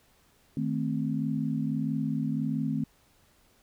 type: chord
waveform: sine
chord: A diminished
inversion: second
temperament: equal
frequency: 155.56 / 220 / 261.6 Hz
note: Eb3 / A3 / C4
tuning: 0 / 0 / 0 cents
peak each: -31 dBFS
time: 0.57-2.84 s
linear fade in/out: 2 ms
effects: pink hiss -64 dBFS RMS until 3.62 s